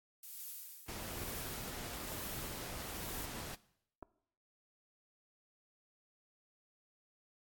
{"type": "noise with tremolo", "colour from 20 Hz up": "violet", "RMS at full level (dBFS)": -44, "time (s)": [0.23, 3.25], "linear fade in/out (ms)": 2, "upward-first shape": "triangle", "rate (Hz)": 1.1, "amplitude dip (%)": 85}
{"type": "noise", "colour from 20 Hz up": "pink", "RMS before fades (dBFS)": -45, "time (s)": [0.88, 3.55], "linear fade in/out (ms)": 5}
{"type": "clicks", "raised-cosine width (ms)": 1, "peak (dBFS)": -35, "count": 2, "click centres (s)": [4.026, 4.029]}
{"effects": ["noise-tail reverb RT60 0.7 s tail -19 dB re dry", "AAC 64 kbps"]}